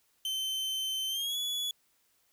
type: tone with pitch glide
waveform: 40% pulse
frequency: 3085 to 3403 Hz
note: G7 to G#7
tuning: -28 to +41 cents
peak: -30 dBFS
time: 0.25-1.71 s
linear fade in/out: 2 ms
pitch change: +169 cents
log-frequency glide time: 1.08-1.37 s
effects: white hiss -71 dBFS RMS until 2.32 s